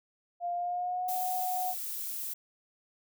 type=tone with pitch glide; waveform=sine; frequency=700 to 735.2 Hz; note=F5 to F#5; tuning=+4 to -11 cents; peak=-30 dBFS; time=0.4-1.75 s; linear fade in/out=50 ms; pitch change=+85 cents; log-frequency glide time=0.54-1.12 s
type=noise; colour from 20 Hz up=violet; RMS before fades=-37 dBFS; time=1.08-2.34 s; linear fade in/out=10 ms
effects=none